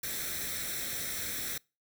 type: noise with comb filter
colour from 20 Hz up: white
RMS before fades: -36 dBFS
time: 0.03-1.58 s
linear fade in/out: 5 ms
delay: 0.52 ms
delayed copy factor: +0.7
effects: noise-tail reverb RT60 0.3 s tail -26 dB re dry